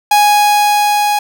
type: tone with level ramp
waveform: 45% pulse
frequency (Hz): 830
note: G#5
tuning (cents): -1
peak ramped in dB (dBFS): -6 to -11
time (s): 0.11-1.19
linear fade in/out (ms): 5
effects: none